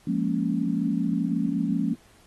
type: chord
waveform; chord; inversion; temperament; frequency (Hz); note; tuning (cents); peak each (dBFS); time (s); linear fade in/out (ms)
sine; Bb minor seventh; second; equal; 174.61 / 207.7 / 233.1 / 277.2; F3 / Ab3 / Bb3 / Db4; 0 / 0 / 0 / 0; -28; 0.07-1.94; 5
effects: pink hiss -58 dBFS RMS until 2.26 s + AAC 32 kbps